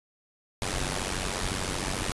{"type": "noise with amplitude modulation", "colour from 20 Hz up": "pink", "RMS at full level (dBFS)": -27, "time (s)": [0.62, 2.12], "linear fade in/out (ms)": 0, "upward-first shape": "sine", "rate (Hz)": 93.7, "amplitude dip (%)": 80, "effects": ["resampled to 24000 Hz"]}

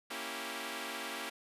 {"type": "chord", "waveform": "5% pulse", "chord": "A# diminished seventh", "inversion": "none", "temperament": "equal", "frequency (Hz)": [233.1, 277.2, 329.6, 392], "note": ["A#3", "C#4", "E4", "G4"], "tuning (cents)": [0, 0, 0, 0], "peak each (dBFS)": -33, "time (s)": [0.1, 1.3], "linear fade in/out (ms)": 10, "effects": ["resampled to 32000 Hz"]}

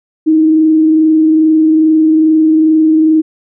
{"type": "tone with frequency modulation", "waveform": "sine", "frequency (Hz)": 315, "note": "D#4", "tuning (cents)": 21, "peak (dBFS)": -5, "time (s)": [0.26, 3.22], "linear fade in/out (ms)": 20, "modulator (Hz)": 22.4, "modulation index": 0.22, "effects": []}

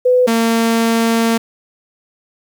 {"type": "tone pair in turn", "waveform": ["sine", "sawtooth"], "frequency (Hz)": [501, 228.4], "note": ["B4", "A#3"], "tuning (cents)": [25, -35], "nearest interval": "octave + major second", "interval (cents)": 1360, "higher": "first", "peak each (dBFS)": -8, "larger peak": "neither", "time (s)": [[0.05, 0.27], [0.27, 1.38]], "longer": "second", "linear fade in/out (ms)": 10, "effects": ["8-bit"]}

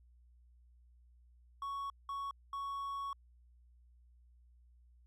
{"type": "tone bursts at uneven times", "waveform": "triangle", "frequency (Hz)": 1112, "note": "C#6", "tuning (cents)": 5, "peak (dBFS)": -36, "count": 3, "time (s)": [[1.62, 1.9], [2.09, 2.31], [2.53, 3.13]], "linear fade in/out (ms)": 2, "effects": ["added 60 Hz sine -61 dBFS peak until 5.06 s"]}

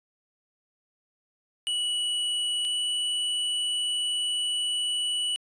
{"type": "tone pair in turn", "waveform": "square", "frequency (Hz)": [2941, 2953], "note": ["F#7", "F#7"], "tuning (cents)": [-11, -4], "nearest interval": "unison", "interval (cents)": 7, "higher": "second", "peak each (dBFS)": -26, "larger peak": "neither", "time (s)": [[1.67, 2.65], [2.65, 5.36]], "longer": "second", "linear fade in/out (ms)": 0, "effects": ["resampled to 22050 Hz"]}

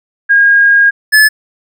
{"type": "tone pair in turn", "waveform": ["sine", "square"], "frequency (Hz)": [1628, 1724.8], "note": ["G#6", "A6"], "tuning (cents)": [-35, -35], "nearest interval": "minor second", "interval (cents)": 100, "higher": "second", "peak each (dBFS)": -4, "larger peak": "neither", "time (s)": [[0.29, 0.91], [1.12, 1.29]], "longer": "first", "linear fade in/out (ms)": 20, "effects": []}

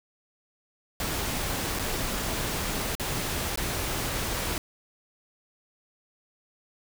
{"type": "noise with dropouts", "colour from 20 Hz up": "pink", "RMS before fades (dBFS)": -30, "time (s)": [1, 4.58], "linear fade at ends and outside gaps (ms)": 1, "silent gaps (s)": [[1.789, 1.794], [2.952, 2.997], [3.558, 3.574]], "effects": []}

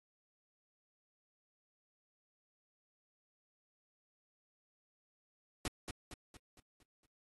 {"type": "noise with echo", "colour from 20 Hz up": "pink", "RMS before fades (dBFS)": -37, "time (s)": [5.65, 5.68], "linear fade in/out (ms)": 2, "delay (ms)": 230, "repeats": 6, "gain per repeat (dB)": -6, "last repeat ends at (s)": 7.06, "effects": ["AAC 32 kbps"]}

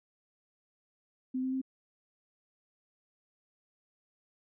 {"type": "tone with pitch steps", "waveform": "sine", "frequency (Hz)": [257.3, 260.3, 263.3], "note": ["C4", "C4", "C4"], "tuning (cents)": [-29, -9, 11], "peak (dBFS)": -30, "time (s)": [1.34, 1.616], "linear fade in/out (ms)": 10, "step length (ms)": 92, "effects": []}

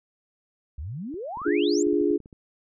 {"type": "exponential sweep", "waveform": "sine", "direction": "up", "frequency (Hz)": [64, 7650], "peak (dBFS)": -31, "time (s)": [0.78, 1.83], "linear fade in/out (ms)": 5}
{"type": "clicks", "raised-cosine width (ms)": 3, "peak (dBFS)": -33, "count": 11, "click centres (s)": [1.141, 1.372, 1.417, 1.481, 1.868, 1.931, 2.012, 2.108, 2.203, 2.259, 2.328]}
{"type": "chord", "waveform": "sine", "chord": "D diminished", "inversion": "none", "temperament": "equal with one note detuned", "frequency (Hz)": [293.7, 346.2, 415.3], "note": ["D4", "F4", "Ab4"], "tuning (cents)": [0, -15, 0], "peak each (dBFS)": -24, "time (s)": [1.45, 2.18], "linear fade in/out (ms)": 20}
{"effects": []}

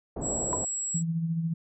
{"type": "low-pass noise", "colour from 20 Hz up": "white", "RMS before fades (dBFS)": -34, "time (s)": [0.16, 0.65], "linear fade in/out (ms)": 5, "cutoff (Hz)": 640, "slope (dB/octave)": 24}
{"type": "tone", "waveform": "sine", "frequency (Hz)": 7710, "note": "B8", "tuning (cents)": -43, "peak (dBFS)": -29, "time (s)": [0.21, 1.03], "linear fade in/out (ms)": 50}
{"type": "tone with exponential decay", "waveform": "sine", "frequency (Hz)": 987.8, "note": "B5", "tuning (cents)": 0, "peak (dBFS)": -23, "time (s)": [0.53, 0.6], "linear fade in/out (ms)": 0, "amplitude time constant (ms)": 15}
{"type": "tone with tremolo", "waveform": "sine", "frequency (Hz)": 164.81, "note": "E3", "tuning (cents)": 0, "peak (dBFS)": -24, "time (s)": [0.94, 1.54], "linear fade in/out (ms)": 10, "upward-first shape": "sine", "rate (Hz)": 14, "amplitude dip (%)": 45}
{"effects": []}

